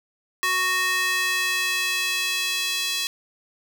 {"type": "tone with high-pass filter sweep", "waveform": "square", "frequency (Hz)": 370, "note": "F#4", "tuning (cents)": 0, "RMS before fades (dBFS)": -24, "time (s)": [0.43, 3.07], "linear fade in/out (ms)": 0, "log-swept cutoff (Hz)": [1500, 3400], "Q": 1.7, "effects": []}